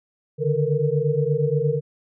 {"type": "tone cluster", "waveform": "sine", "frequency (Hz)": [142.4, 150.9, 452.2, 475.7], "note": ["C#3", "D3", "A4", "A#4"], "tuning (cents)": [47, 47, 47, 35], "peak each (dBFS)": -24, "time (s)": [0.38, 1.81], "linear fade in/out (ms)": 50, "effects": []}